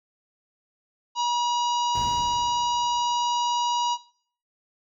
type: harmonic tone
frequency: 962 Hz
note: B5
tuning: 46 cents flat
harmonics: 1 / 3 / 4 / 5 / 6 / 7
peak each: -22 / -32 / -34 / -36 / -38 / -39 dBFS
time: 1.15-3.98 s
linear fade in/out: 50 ms
type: noise with exponential decay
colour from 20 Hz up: brown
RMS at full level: -30 dBFS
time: 1.95-3.75 s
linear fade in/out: 1 ms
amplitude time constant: 390 ms
effects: noise-tail reverb RT60 0.5 s tail -17 dB re dry + high-pass 60 Hz 12 dB/octave